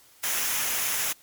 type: noise with comb filter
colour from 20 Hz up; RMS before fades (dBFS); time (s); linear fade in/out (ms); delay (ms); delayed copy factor
white; -27; 0.23-1.13; 10; 0.23; -0.5
effects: white hiss -56 dBFS RMS until 1.22 s + MP3 96 kbps